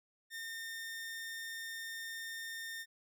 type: tone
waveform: sawtooth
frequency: 1819 Hz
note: A#6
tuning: 43 cents flat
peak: -38 dBFS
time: 0.3-2.86 s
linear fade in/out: 50 ms
effects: none